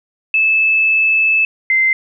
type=tone pair in turn; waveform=sine; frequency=2617 / 2077 Hz; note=E7 / C7; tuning=-13 / -13 cents; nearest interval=major third; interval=400 cents; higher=first; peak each=-10 dBFS; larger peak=neither; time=0.34-1.45 / 1.7-1.93 s; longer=first; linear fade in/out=2 ms; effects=none